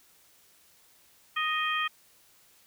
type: harmonic tone with a mistuned harmonic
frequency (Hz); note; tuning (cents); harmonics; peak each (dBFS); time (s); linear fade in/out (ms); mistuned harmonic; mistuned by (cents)
622.3; D#5; 0; 2 / 3 / 4 / 5; -30 / -32 / -33 / -34; 1.36-1.88; 10; 5; +37
effects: white hiss -61 dBFS RMS until 2.66 s